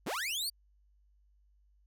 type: linear sweep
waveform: sawtooth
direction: up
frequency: 103.83 to 4699 Hz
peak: -30 dBFS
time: 0.06-0.5 s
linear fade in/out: 10 ms
effects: added 50 Hz sine -64 dBFS peak until 1.86 s